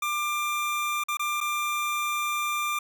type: tone with dropouts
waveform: 25% pulse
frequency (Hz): 1190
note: D6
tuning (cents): +22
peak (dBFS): -22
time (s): 0.02-2.79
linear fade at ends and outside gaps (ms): 5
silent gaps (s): 1.038-1.084 / 1.171-1.194 / 1.405-1.41
effects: none